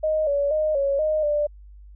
sine tone with pitch steps, 622 / 568 / 617 / 556 / 618 / 591 Hz, D#5 / C#5 / D#5 / C#5 / D#5 / D5, -1 / +42 / -15 / +5 / -12 / +11 cents, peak -19 dBFS, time 0.03-1.47 s, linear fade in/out 10 ms, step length 240 ms, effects added 50 Hz sine -42 dBFS peak until 1.95 s

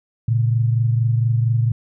sine tone pair together, 114.68 / 139 Hz, A#2 / C#3, -28 / +5 cents, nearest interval minor third, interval 333 cents, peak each -15 / -23 dBFS, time 0.28-1.72 s, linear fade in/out 5 ms, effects none

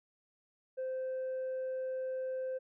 sine tone with tanh clipping, 519 Hz, C5, 14 cents flat, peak -35 dBFS, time 0.77-2.59 s, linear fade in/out 20 ms, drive 1 dB, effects none

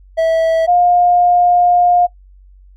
triangle / sine tone pair in turn, 652 / 709 Hz, E5 / F5, -19 / +26 cents, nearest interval minor second, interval 145 cents, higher second, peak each -8 dBFS, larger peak neither, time 0.17-0.67 / 0.67-2.07 s, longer second, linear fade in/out 20 ms, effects noise-tail reverb RT60 0.1 s tail -18 dB re dry + added 47 Hz sine -40 dBFS peak until 2.76 s

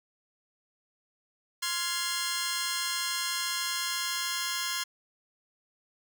10% pulse chord, F minor, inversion second, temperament just, 1047.7 / 1396.9 / 1676.3 Hz, C6 / F6 / Ab6, +2 / 0 / +16 cents, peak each -25 / -28 / -25 dBFS, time 1.62-4.84 s, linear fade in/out 10 ms, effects none

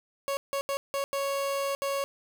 30% pulse tone bursts at uneven times, 554.4 Hz, C#5, in tune, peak -25 dBFS, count 6, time 0.28-0.37 / 0.53-0.61 / 0.69-0.77 / 0.94-1.04 / 1.13-1.75 / 1.82-2.04 s, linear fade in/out 0 ms, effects 11-bit

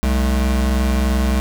square tone pair together, 63.89 / 214.7 Hz, C2 / A3, -41 / -42 cents, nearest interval octave + major sixth, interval 2099 cents, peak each -16 / -23 dBFS, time 0.03-1.4 s, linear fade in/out 0 ms, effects none

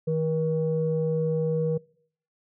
sine tone pair together, 158.7 / 478.7 Hz, D#3 / A#4, +35 / +46 cents, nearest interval octave + perfect fifth, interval 1911 cents, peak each -25 dBFS, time 0.07-1.78 s, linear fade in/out 10 ms, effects noise-tail reverb RT60 0.6 s tail -24 dB re dry + tanh soft clip ceiling -15 dBFS

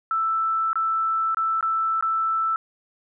sine tone with dropouts, 1323 Hz, E6, 6 cents sharp, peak -20 dBFS, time 0.11-2.56 s, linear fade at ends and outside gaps 1 ms, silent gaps 0.731-0.756 / 1.346-1.37 / 1.609-1.627 / 2.01-2.025 s, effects none

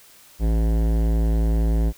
sine tone with hard clipping, 55.3 Hz, A1, 9 cents sharp, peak -19 dBFS, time 0.39-1.93 s, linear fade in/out 50 ms, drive 17 dB, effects white hiss -50 dBFS RMS until 1.97 s

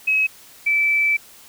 sine tone pair in turn, 2558 / 2318 Hz, D#7 / D7, +47 / -23 cents, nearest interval major second, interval 170 cents, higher first, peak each -15 dBFS, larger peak neither, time 0.07-0.27 / 0.66-1.17 s, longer second, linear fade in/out 10 ms, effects white hiss -46 dBFS RMS until 1.48 s

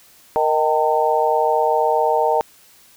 harmonic tone with a mistuned harmonic, 155.56 Hz, D#3, in tune, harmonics 3 / 4 / 5 / 6, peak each -20 / -20 / -20 / -20 dBFS, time 0.36-2.41 s, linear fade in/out 0 ms, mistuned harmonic 6, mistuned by -52 cents, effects white hiss -50 dBFS RMS until 2.96 s

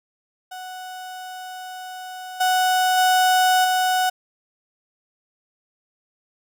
35% pulse tone with level steps, 740 Hz, F#5, in tune, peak -31 / -15 / -13 / -16 dBFS, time 0.51-4.1 s, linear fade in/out 10 ms, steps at 2.4 / 2.97 / 3.64 s, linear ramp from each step 10 ms, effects none

